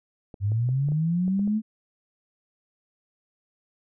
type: clicks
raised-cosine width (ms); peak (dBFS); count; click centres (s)
2; -28; 8; 0.342 / 0.519 / 0.69 / 0.887 / 0.92 / 1.28 / 1.394 / 1.476
type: linear sweep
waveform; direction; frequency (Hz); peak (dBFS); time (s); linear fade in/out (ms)
sine; up; 95.8 to 221.5; -21; 0.4-1.62; 50
effects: none